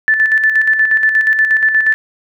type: tone with tremolo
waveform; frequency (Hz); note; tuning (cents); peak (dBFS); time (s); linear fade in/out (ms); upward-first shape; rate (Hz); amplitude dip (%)
sine; 1755; A6; -5; -7; 0.08-1.94; 0; square; 8.4; 50
effects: none